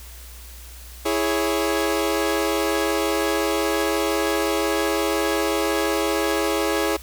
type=chord; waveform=sawtooth; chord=C# minor; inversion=first; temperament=equal; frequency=329.6 / 415.3 / 554.4 Hz; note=E4 / G#4 / C#5; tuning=0 / 0 / 0 cents; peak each=-20 / -20 / -22 dBFS; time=1.05-6.97 s; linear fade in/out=10 ms; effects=added 60 Hz sine -39 dBFS peak until 7.02 s + white hiss -44 dBFS RMS until 7.02 s